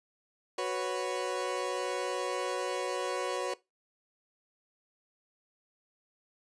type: chord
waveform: 30% pulse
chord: F# suspended fourth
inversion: none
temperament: equal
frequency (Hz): 370 / 493.9 / 554.4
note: F#4 / B4 / C#5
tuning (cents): 0 / 0 / 0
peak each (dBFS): -33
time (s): 0.58-3.54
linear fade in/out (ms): 5
effects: noise-tail reverb RT60 0.2 s tail -19 dB re dry + resampled to 22050 Hz